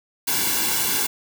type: noise with comb filter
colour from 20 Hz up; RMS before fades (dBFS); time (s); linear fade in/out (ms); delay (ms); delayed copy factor
white; -22; 0.27-1.07; 10; 1.6; -0.9
effects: none